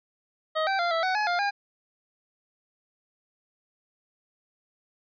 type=tone with pitch steps; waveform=25% pulse; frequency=629 / 777 / 693 / 658 / 747 / 844 / 703 / 809 Hz; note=D#5 / G5 / F5 / E5 / F#5 / G#5 / F5 / G#5; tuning=+19 / -16 / -14 / -3 / +16 / +28 / +11 / -46 cents; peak=-20 dBFS; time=0.55-1.51 s; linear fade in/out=20 ms; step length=120 ms; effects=resampled to 11025 Hz